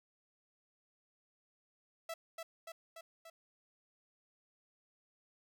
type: tone with echo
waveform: sawtooth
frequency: 659.3 Hz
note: E5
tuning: in tune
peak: -36 dBFS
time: 2.09-2.14 s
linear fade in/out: 5 ms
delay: 290 ms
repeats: 4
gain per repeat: -3 dB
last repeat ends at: 3.3 s
effects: none